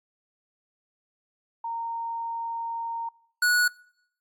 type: tone pair in turn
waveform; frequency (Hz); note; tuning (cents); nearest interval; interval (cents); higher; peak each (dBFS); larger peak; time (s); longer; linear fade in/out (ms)
sine / square; 923 / 1465.2; A#5 / F#6; -17 / -17; minor sixth; 800; second; -29 / -20; second; 1.64-3.09 / 3.42-3.68; first; 5
effects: noise-tail reverb RT60 0.8 s tail -26 dB re dry + AAC 64 kbps